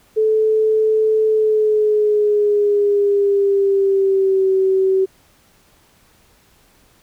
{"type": "tone with pitch glide", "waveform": "sine", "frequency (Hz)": [435.5, 381.3], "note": ["A4", "G4"], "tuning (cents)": [-18, -48], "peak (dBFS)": -12, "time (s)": [0.16, 5.06], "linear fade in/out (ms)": 20, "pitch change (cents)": -230, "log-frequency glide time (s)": [1.27, 4.5], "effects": ["pink hiss -54 dBFS RMS until 7.02 s"]}